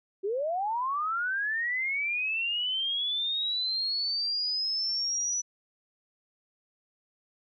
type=linear sweep; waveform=sine; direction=up; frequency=370 to 5950 Hz; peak=-27 dBFS; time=0.23-5.42 s; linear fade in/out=20 ms; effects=none